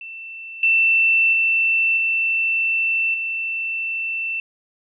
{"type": "tone with level steps", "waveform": "sine", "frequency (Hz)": 2677, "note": "E7", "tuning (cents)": 26, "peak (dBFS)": [-32, -13, -15, -17, -22], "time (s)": [0.01, 4.4], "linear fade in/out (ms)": 2, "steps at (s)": [0.63, 1.33, 1.97, 3.14], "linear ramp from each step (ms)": 2, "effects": []}